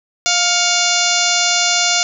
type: harmonic tone with a mistuned harmonic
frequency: 702 Hz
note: F5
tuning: 9 cents sharp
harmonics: 1 / 2 / 3 / 4 / 5 / 6 / 7 / 8 / 9 / 10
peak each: -22 / -22 / -22 / -22 / -22 / -22 / -22 / -22 / -22 / -22 dBFS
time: 0.26-2.03 s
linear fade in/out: 0 ms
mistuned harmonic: 3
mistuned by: +94 cents
effects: none